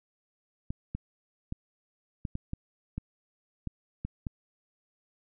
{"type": "clicks", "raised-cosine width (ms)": 5, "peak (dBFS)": -21, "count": 10, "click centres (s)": [0.705, 0.95, 1.524, 2.252, 2.354, 2.534, 2.98, 3.673, 4.05, 4.268], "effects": []}